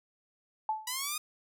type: tone with exponential decay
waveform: sine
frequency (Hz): 869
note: A5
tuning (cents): -22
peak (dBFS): -25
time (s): 0.69-0.96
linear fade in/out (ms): 2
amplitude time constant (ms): 58
type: linear sweep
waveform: 5% pulse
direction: up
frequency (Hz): 971 to 1245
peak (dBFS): -21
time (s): 0.87-1.18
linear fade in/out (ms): 5
effects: none